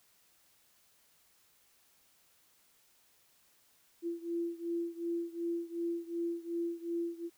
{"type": "beating tone pair", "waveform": "sine", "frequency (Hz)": [338.6, 341.3], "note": ["E4", "F4"], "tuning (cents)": [46, -40], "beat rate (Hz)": 2.7, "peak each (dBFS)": [-36, -38], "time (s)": [4.02, 7.3], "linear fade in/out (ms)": 50, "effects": ["white hiss -68 dBFS RMS until 7.37 s"]}